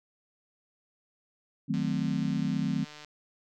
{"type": "chord", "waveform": "sine", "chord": "D# diminished seventh", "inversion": "none", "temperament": "equal", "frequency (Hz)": [155.56, 185, 220, 261.6], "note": ["D#3", "F#3", "A3", "C4"], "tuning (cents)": [0, 0, 0, 0], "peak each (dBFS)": -32, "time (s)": [1.68, 2.85], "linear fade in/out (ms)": 20}
{"type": "click train", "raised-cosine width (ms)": 0.2, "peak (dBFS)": -29, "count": 197, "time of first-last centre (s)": [1.74, 3.047], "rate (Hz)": 150}
{"effects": []}